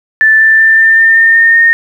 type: tone with pitch steps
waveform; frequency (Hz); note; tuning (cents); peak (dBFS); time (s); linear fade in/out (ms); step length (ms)
sine; 1760 / 1771.2 / 1782.5 / 1793.9 / 1805.3 / 1816.8 / 1828.4 / 1840; A6 / A6 / A6 / A6 / A6 / A#6 / A#6 / A#6; 0 / +11 / +22 / +33 / +44 / -45 / -34 / -23; -3; 0.21-1.73; 0; 190
effects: 7-bit